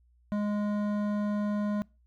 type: tone with hard clipping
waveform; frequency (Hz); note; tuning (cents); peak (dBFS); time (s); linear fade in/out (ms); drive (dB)
triangle; 207.3; G#3; -3; -29; 0.32-1.82; 0; 16
effects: noise-tail reverb RT60 0.3 s tail -25 dB re dry + added 60 Hz sine -61 dBFS peak until 2.06 s